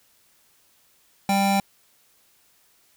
square tone pair together, 197.2 / 788.8 Hz, G3 / G5, +11 / +11 cents, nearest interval 2 octaves, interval 2400 cents, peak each -22 dBFS, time 1.29-1.6 s, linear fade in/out 2 ms, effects white hiss -61 dBFS RMS until 2.96 s

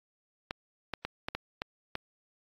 clicks, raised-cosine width 0.3 ms, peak -17 dBFS, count 7, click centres 0.509 / 0.937 / 1.05 / 1.285 / 1.35 / 1.619 / 1.954 s, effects AAC 32 kbps

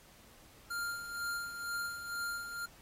square tone with tremolo, 1396.9 Hz, F6, in tune, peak -35 dBFS, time 0.7-2.66 s, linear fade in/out 10 ms, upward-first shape sine, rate 2.1 Hz, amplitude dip 60%, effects pink hiss -60 dBFS RMS until 2.81 s + AAC 48 kbps

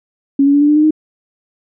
sine tone with pitch steps, 277.2 / 282.4 / 287.6 / 293 / 298.5 / 304 / 309.7 Hz, C#4 / C#4 / D4 / D4 / D4 / D#4 / D#4, 0 / +32 / -36 / -4 / +28 / -40 / -8 cents, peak -7 dBFS, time 0.39-0.908 s, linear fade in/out 5 ms, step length 74 ms, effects none

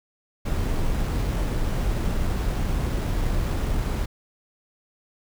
brown noise with sample-and-hold, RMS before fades -24 dBFS, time 0.45-4.06 s, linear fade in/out 10 ms, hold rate 8820 Hz, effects none

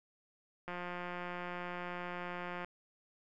click train, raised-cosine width 0.5 ms, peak -27 dBFS, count 349, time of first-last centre 0.68-2.646 s, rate 177 Hz, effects none

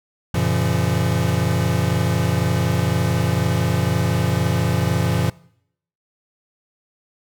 square chord, Gb major seventh, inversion none, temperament equal with one note detuned, 92.5 / 116.54 / 138.59 / 170.33 Hz, Gb2 / Bb2 / Db3 / F3, 0 / 0 / 0 / -43 cents, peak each -24 / -23 / -25 / -23 dBFS, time 0.34-5.3 s, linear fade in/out 5 ms, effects noise-tail reverb RT60 0.7 s tail -22 dB re dry

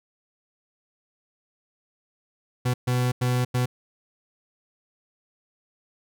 40% pulse tone bursts at uneven times, 124.7 Hz, B2, 17 cents sharp, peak -20 dBFS, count 4, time 2.65-2.74 / 2.87-3.12 / 3.21-3.45 / 3.54-3.66 s, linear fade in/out 10 ms, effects none

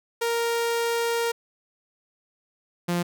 sawtooth tone pair in turn, 466.2 / 174.32 Hz, A#4 / F3, 0 / -3 cents, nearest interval octave + perfect fourth, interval 1703 cents, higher first, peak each -19 / -19 dBFS, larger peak neither, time 0.21-1.32 / 2.88-3.03 s, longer first, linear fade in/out 10 ms, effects none

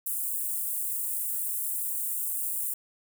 white high-pass noise, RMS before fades -31 dBFS, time 0.06-2.74 s, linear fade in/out 5 ms, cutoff 8200 Hz, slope 48 dB/octave, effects none

